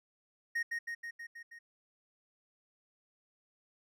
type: tone with echo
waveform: triangle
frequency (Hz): 1864.7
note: A#6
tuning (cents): 0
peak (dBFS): -29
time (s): 0.55-0.63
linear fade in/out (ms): 10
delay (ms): 160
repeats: 6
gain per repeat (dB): -3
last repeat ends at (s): 1.59
effects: none